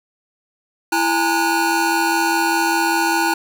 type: tone cluster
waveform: square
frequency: 333.3 / 820 / 905 / 1457 Hz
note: E4 / G#5 / A5 / F#6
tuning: +19 / -22 / +48 / -27 cents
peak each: -22 dBFS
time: 0.92-3.34 s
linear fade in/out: 5 ms
effects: none

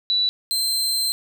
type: tone pair in turn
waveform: sine / sawtooth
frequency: 3951 / 4119 Hz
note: B7 / C8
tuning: 0 / -28 cents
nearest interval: minor second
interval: 72 cents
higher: second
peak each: -17 dBFS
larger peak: neither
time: 0.1-0.29 / 0.51-1.12 s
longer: second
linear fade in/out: 0 ms
effects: none

